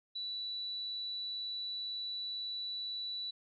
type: tone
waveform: sine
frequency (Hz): 3951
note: B7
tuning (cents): 0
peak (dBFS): -37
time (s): 0.15-3.31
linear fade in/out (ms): 10
effects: none